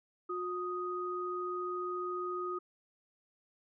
sine tone pair together, 360 / 1245.7 Hz, F#4 / D#6, -47 / +2 cents, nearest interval octave + major sixth, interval 2149 cents, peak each -37 / -37 dBFS, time 0.29-2.59 s, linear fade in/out 10 ms, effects none

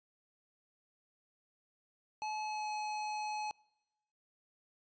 square tone with pitch glide, 857 to 849.1 Hz, A5 to G#5, -46 to +38 cents, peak -37 dBFS, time 2.22-3.51 s, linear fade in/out 0 ms, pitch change -16 cents, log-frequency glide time 2.43-2.7 s, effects noise-tail reverb RT60 1.0 s tail -25 dB re dry + resampled to 16000 Hz

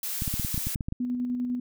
blue noise, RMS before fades -32 dBFS, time 0.03-0.75 s, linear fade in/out 2 ms
clicks, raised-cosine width 5 ms, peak -18 dBFS, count 12, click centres 0.221 / 0.278 / 0.34 / 0.397 / 0.448 / 0.544 / 0.578 / 0.67 / 0.758 / 0.808 / 0.885 / 0.924 s
sine tone with tremolo, 246.9 Hz, B3, in tune, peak -25 dBFS, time 1-1.6 s, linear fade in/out 5 ms, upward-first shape square, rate 10 Hz, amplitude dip 30%
effects none

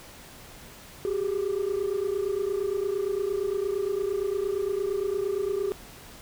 sine tone pair together, 381.4 / 410.1 Hz, G4 / G#4, -47 / -22 cents, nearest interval minor second, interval 125 cents, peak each -26 dBFS, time 1.05-5.72 s, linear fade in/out 0 ms, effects tanh soft clip ceiling -22 dBFS + pink hiss -47 dBFS RMS until 6.21 s

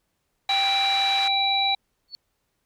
harmonic tone, 784 Hz, G5, in tune, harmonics 1 / 3 / 5, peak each -24 / -28 / -22 dBFS, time 0.49-1.75 s, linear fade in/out 5 ms
pink band-pass noise, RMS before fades -34 dBFS, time 0.49-1.28 s, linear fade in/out 2 ms, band 1300 to 3900 Hz, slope 12 dB/octave
sine tone with exponential growth, 4435 Hz, C#8, in tune, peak -29 dBFS, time 2.08-2.15 s, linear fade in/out 0 ms, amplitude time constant 15 ms
effects pink hiss -74 dBFS RMS until 2.65 s

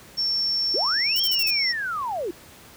sine tone, 5440 Hz, F8, 46 cents flat, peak -21 dBFS, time 0.17-1.73 s, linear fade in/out 20 ms
sine linear two-way sweep, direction up then down, 311.1 to 3250 to 311.1 Hz, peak -25 dBFS, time 0.74-2.31 s, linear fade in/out 5 ms, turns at 1.22 s
violet noise bursts, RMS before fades -29 dBFS, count 5, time 1.16-1.504 s, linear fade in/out 0 ms, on 36 ms, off 41 ms
effects pink hiss -47 dBFS RMS until 2.76 s + high-pass 60 Hz 12 dB/octave

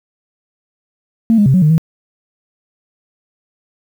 sine tone with pitch steps, 226.6 / 206.1 / 132.8 / 184.7 / 152.3 / 161.3 Hz, A#3 / G#3 / C3 / F#3 / D#3 / E3, -49 / -13 / +26 / -3 / -37 / -37 cents, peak -6 dBFS, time 1.3-1.78 s, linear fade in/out 0 ms, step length 80 ms, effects tanh soft clip ceiling -2 dBFS + 7-bit

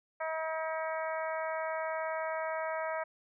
harmonic tone, 319.3 Hz, D#4, 45 cents sharp, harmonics 2 / 3 / 4 / 5 / 6 / 7, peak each -35 / -39 / -41 / -43 / -45 / -46 dBFS, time 0.2-3.04 s, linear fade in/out 10 ms, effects none

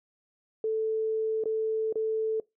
sine tone with dropouts, 440 Hz, A4, in tune, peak -25 dBFS, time 0.64-2.4 s, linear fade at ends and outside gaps 2 ms, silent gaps 1.438-1.456 / 1.926-1.956 s, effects noise-tail reverb RT60 0.2 s tail -23 dB re dry

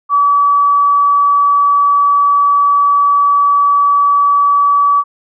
sine tone, 1145 Hz, D6, 44 cents flat, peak -7 dBFS, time 0.09-5.04 s, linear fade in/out 50 ms, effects none

